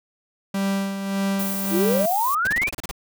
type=tone with tremolo; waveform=45% pulse; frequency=196 Hz; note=G3; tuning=in tune; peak=-20 dBFS; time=0.54-2.06 s; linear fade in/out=5 ms; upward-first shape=sine; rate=1.7 Hz; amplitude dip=55%
type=noise; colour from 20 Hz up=violet; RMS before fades=-29 dBFS; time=1.39-2.35 s; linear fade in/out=5 ms
type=exponential sweep; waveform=sine; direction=up; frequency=304.8 to 2580 Hz; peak=-19 dBFS; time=1.7-2.71 s; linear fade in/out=50 ms
type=noise bursts; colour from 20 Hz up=pink; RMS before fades=-30 dBFS; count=9; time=2.45-2.912 s; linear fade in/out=2 ms; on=22 ms; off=33 ms
effects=none